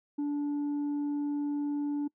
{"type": "tone with tanh clipping", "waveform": "sine", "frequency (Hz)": 290.3, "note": "D4", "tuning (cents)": -20, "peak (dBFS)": -29, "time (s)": [0.18, 2.08], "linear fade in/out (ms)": 10, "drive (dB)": 2, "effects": ["noise-tail reverb RT60 0.1 s tail -24 dB re dry"]}